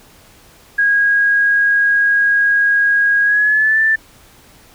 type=tone with pitch glide; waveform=sine; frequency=1641 to 1769 Hz; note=G#6 to A6; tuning=-21 to +9 cents; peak=-10 dBFS; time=0.78-3.96 s; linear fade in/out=10 ms; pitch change=+130 cents; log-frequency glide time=3.22-3.8 s; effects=pink hiss -46 dBFS RMS until 4.74 s